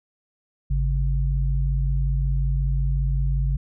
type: tone pair together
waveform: sine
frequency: 51.17 / 136.6 Hz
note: G#1 / C#3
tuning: -25 / -25 cents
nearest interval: octave + perfect fourth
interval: 1700 cents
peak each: -20 / -25 dBFS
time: 0.7-3.57 s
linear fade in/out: 10 ms
effects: none